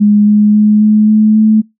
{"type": "tone with pitch steps", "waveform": "sine", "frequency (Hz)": [207.7, 209.5, 211.3, 213.2, 215, 216.9], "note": ["G#3", "G#3", "G#3", "G#3", "A3", "A3"], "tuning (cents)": [0, 15, 30, 46, -40, -25], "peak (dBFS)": -4, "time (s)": [0, 1.62], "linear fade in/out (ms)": 20, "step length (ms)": 270, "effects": ["noise-tail reverb RT60 0.2 s tail -26 dB re dry"]}